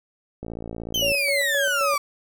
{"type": "click train", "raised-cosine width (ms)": 2, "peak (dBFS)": -20, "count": 40, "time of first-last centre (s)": [0.43, 1.118], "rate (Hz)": 56.7}
{"type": "exponential sweep", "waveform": "35% pulse", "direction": "down", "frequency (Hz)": [3152, 1132], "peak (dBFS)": -19, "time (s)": [0.94, 1.98], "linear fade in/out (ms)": 5}
{"type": "tone with tremolo", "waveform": "sine", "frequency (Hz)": 563, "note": "C#5", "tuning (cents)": 27, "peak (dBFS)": -23, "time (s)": [1.02, 1.96], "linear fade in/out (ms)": 2, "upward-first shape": "square", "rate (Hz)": 3.8, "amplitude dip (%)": 55}
{"effects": []}